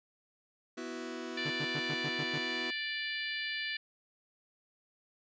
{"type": "chord", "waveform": "sawtooth", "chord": "B suspended fourth", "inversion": "none", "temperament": "just", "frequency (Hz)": [246.9, 329.3, 370.4], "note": ["B3", "E4", "F#4"], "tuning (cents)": [0, -2, 2], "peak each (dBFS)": -39, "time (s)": [0.77, 2.71], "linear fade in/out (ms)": 10}
{"type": "harmonic tone", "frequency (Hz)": 587.3, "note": "D5", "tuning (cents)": 0, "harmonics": [3, 4, 5, 6, 7, 8], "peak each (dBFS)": [-38, -40, -42, -44, -45, -46], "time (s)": [1.37, 3.77], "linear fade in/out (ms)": 5}
{"type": "tone bursts", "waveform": "sawtooth", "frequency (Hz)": 148, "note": "D3", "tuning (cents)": 14, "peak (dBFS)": -32, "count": 7, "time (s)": [1.45, 2.386], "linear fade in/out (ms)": 10, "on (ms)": 54, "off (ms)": 93}
{"effects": ["resampled to 16000 Hz"]}